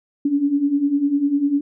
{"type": "beating tone pair", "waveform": "sine", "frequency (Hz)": [277.2, 287.2], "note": ["C#4", "D4"], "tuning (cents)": [0, -39], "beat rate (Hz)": 10, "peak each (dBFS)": [-22, -17], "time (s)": [0.25, 1.61], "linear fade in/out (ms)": 5, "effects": []}